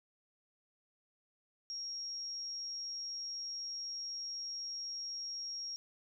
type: tone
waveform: sine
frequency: 5588 Hz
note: F8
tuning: in tune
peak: -39 dBFS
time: 1.7-5.76 s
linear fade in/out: 0 ms
effects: none